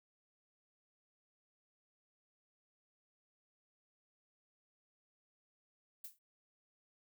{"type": "noise with exponential decay", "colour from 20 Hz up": "violet", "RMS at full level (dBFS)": -43, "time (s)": [6.04, 6.19], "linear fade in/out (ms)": 5, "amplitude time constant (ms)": 31, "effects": []}